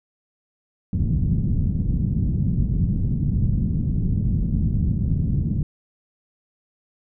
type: low-pass noise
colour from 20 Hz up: white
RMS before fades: -21 dBFS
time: 0.93-5.63 s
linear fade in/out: 2 ms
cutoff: 180 Hz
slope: 24 dB/octave
effects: none